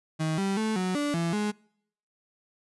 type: tone with pitch steps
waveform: 35% pulse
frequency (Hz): 157.8 / 195.3 / 218.7 / 184.3 / 291.2 / 168.2 / 209.3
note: D#3 / G3 / A3 / F#3 / D4 / E3 / G#3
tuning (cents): +25 / -6 / -10 / -7 / -15 / +35 / +14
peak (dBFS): -24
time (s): 0.19-1.52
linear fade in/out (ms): 20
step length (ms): 190
effects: noise-tail reverb RT60 0.7 s tail -26 dB re dry + resampled to 24000 Hz